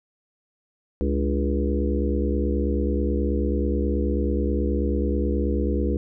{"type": "harmonic tone with a mistuned harmonic", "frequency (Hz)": 69.3, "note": "C#2", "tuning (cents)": 0, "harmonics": [1, 3, 4, 5, 6, 7], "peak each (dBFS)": [-23, -28, -29, -30, -31, -31], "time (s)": [1.01, 5.97], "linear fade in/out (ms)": 0, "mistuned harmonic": 4, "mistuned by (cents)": 85, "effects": []}